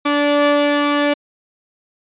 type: tone pair together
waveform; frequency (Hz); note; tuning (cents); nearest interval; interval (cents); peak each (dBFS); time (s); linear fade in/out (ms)
sawtooth; 290.6 / 580; D4 / D5; -18 / -22; octave; 1196; -12; 0.05-1.14; 10
effects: resampled to 8000 Hz